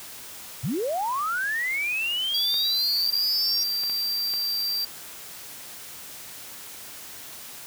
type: linear sweep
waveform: sine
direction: up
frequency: 98 to 5670 Hz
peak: -24 dBFS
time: 0.63-3.64 s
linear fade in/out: 10 ms
type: tone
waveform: square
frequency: 4699 Hz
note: D8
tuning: in tune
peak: -25 dBFS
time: 2.34-4.85 s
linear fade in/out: 5 ms
type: clicks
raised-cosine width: 0.3 ms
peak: -22 dBFS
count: 4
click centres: 2.542 / 3.836 / 3.898 / 4.338 s
effects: white hiss -41 dBFS RMS until 7.66 s + high-pass 60 Hz 12 dB/octave